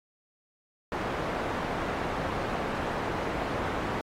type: low-pass noise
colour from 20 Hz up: white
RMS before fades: -32 dBFS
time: 0.92-4.01 s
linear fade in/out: 0 ms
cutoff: 1000 Hz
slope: 12 dB/octave
effects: AAC 48 kbps